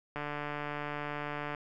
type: click train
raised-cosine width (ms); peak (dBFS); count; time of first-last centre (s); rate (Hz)
0.5; -22; 205; 0.16-1.548; 147
effects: none